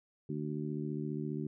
harmonic tone, 74.9 Hz, D2, 35 cents sharp, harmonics 2 / 3 / 4 / 5, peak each -38 / -40 / -41 / -42 dBFS, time 0.29-1.47 s, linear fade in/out 5 ms, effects none

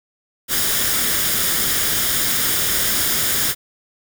white noise with comb filter, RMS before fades -19 dBFS, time 0.48-3.55 s, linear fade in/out 50 ms, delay 0.58 ms, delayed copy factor +0.5, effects none

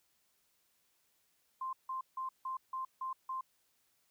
sine tone bursts, 1046.5 Hz, C6, in tune, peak -36 dBFS, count 7, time 1.61-3.41 s, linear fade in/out 5 ms, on 120 ms, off 160 ms, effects white hiss -75 dBFS RMS until 4.1 s

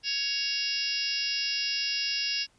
harmonic tone, 557 Hz, C#5, 8 cents sharp, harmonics 3 / 4 / 5 / 6 / 7 / 8 / 9 / 10, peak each -41 / -41 / -32 / -41 / -41 / -39 / -31 / -35 dBFS, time 0.03-2.47 s, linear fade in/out 50 ms, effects pink hiss -65 dBFS RMS until 2.58 s + resampled to 22050 Hz

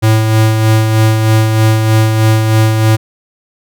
square tone with tremolo, 110 Hz, A2, in tune, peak -6 dBFS, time 0.02-2.97 s, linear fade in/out 20 ms, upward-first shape sine, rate 3.2 Hz, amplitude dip 40%, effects none

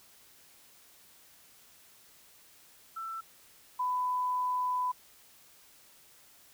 sine tone pair in turn, 1334 / 999.4 Hz, E6 / B5, +20 / +20 cents, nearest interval perfect fourth, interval 500 cents, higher first, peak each -36 / -28 dBFS, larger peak second, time 2.96-3.21 / 3.79-4.92 s, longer second, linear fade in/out 10 ms, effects white hiss -59 dBFS RMS until 6.53 s

